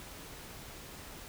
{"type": "silence", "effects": ["pink hiss -48 dBFS RMS until 1.28 s"]}